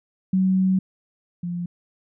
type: tone pair in turn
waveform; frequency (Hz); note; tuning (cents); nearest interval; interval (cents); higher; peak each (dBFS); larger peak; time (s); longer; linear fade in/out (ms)
sine; 188.1 / 174.63; F#3 / F3; +29 / 0; minor second; 129; first; -16 / -25; first; 0.33-0.79 / 1.43-1.66; first; 5
effects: none